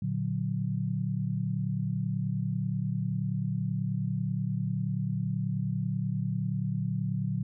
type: chord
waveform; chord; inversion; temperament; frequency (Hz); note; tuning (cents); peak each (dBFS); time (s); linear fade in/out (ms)
sine; Bb augmented; none; equal; 116.54 / 146.83 / 185; Bb2 / D3 / F#3; 0 / 0 / 0; -32; 0.02-7.43; 5
effects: none